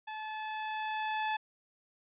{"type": "tone with level ramp", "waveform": "sawtooth", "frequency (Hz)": 865, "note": "A5", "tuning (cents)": -30, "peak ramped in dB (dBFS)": [-35, -26], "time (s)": [0.07, 1.37], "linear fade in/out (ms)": 10, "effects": ["resampled to 8000 Hz"]}